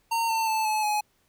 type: tone with pitch steps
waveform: square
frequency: 917 / 897.6 / 878.6 / 860.1 / 841.9 Hz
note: A#5 / A5 / A5 / A5 / G#5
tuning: -29 / +34 / -3 / -40 / +23 cents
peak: -24 dBFS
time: 0.11-1.01 s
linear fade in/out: 10 ms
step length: 180 ms
effects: pink hiss -68 dBFS RMS until 1.28 s